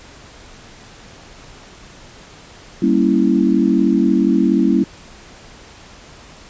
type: chord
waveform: sine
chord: G diminished seventh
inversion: none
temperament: equal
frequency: 196 / 233.1 / 277.2 / 329.6 Hz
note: G3 / Bb3 / Db4 / Fb4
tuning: 0 / 0 / 0 / 0 cents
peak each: -17 dBFS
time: 2.82-4.84 s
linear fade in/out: 5 ms
effects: pink hiss -41 dBFS RMS until 6.49 s + resampled to 16000 Hz